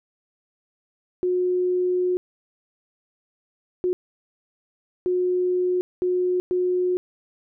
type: tone bursts at uneven times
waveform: sine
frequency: 362.3 Hz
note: F#4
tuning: 36 cents flat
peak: -19 dBFS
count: 5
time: 1.23-2.17 / 3.84-3.93 / 5.06-5.81 / 6.02-6.4 / 6.51-6.97 s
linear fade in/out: 0 ms
effects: none